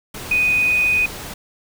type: tone in noise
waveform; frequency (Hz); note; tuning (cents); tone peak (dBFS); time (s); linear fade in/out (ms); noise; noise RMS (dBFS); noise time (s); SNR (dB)
sine; 2489; D#7; 0; -14; 0.31-1.06; 5; pink; -32; 0.14-1.34; +15
effects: none